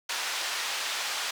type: band-pass noise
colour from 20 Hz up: white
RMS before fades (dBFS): -32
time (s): 0.09-1.31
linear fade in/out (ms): 5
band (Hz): 770 to 4700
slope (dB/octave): 12
effects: none

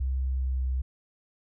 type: tone with pitch glide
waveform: sine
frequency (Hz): 65.41 to 64.4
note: C2 to C2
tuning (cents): 0 to -27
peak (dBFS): -25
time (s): 0-0.82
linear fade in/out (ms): 10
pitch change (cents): -27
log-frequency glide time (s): 0.21-0.68
effects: none

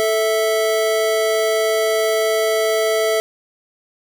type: tone pair together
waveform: square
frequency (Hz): 438.5 / 657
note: A4 / E5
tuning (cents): -6 / -6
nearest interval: perfect fifth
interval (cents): 700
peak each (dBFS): -19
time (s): 0-3.2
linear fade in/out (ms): 0
effects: none

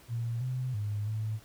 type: tone with pitch steps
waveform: sine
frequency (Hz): 116.9 / 127.8 / 104.1 / 108.8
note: A#2 / C3 / G#2 / A2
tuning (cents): +5 / -40 / +5 / -19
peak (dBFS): -30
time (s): 0.08-1.4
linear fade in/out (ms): 50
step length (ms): 330
effects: pink hiss -57 dBFS RMS until 1.44 s

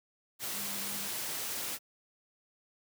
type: tone in noise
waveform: sine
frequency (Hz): 200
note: G3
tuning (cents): +35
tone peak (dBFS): -47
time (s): 0.52-1.1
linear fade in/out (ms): 50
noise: white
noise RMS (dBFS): -37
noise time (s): 0.39-1.79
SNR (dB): -13
effects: high-pass 100 Hz 12 dB/octave

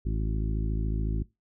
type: harmonic tone with a mistuned harmonic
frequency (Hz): 53.9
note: A1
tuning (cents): -35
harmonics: 1 / 2 / 3 / 4 / 5 / 6 / 7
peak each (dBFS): -27 / -33 / -37 / -39 / -41 / -43 / -44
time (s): 0.05-1.23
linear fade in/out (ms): 10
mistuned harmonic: 7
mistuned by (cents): -27
effects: noise-tail reverb RT60 0.2 s tail -20 dB re dry

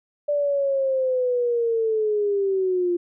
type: linear sweep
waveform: sine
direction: down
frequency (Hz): 587.3 to 346.2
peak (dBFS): -19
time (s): 0.28-2.97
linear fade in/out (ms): 10
effects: none

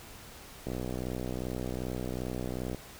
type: click train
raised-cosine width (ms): 2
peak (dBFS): -22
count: 131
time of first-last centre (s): 0.67-2.747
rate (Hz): 62.6
effects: pink hiss -49 dBFS RMS until 2.99 s

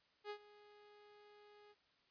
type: tone with ADSR envelope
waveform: sawtooth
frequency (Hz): 415.3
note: G#4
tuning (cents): 0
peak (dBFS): -39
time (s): 0.24-1.75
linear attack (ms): 60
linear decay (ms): 78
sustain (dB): -19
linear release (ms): 40
effects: white hiss -75 dBFS RMS until 2.1 s + resampled to 11025 Hz

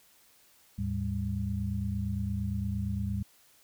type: tone cluster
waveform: sine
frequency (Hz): 78.3 / 107 / 198.3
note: D#2 / A2 / G3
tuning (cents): +11 / -48 / +20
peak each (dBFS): -34 / -33 / -34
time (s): 0.78-3.23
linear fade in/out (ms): 10
effects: white hiss -62 dBFS RMS until 3.63 s

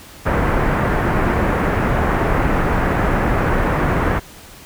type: low-pass noise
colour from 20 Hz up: pink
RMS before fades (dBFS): -17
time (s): 0.25-4.2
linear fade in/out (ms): 20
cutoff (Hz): 1900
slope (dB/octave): 24
effects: pink hiss -40 dBFS RMS until 4.65 s

